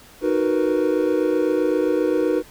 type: chord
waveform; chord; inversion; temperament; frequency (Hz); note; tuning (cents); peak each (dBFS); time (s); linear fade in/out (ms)
triangle; B major seventh; first; equal; 311.1 / 370 / 466.2 / 493.9; D#4 / F#4 / A#4 / B4; 0 / 0 / 0 / 0; -20 / -21 / -22 / -21; 0.21-2.43; 50
effects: pink hiss -47 dBFS RMS until 2.5 s